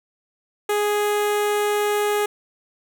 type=tone with notch filter; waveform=sawtooth; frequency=415.3 Hz; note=G#4; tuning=in tune; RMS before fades=-21 dBFS; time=0.69-2.26 s; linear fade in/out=5 ms; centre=4800 Hz; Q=1.8; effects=none